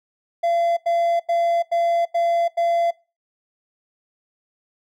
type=tone bursts; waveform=triangle; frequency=682 Hz; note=F5; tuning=41 cents flat; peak=-15 dBFS; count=6; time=0.43-2.91 s; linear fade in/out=10 ms; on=340 ms; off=88 ms; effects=noise-tail reverb RT60 0.3 s tail -22 dB re dry